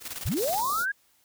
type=noise with tremolo; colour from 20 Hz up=white; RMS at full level=-35 dBFS; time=0-0.63 s; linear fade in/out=50 ms; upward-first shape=square; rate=19 Hz; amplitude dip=65%
type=linear sweep; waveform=sine; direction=up; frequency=48.5 to 1670 Hz; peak=-25 dBFS; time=0.25-0.92 s; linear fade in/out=10 ms
type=band-stop noise; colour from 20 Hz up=white; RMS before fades=-34 dBFS; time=0.35-0.86 s; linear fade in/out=50 ms; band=890 to 3600 Hz; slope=96 dB/octave
effects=white hiss -65 dBFS RMS until 1.24 s